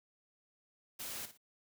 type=noise with echo; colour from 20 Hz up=white; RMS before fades=-43 dBFS; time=0.99-1.26 s; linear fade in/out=10 ms; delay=58 ms; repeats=2; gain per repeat=-11 dB; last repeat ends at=1.376 s; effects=none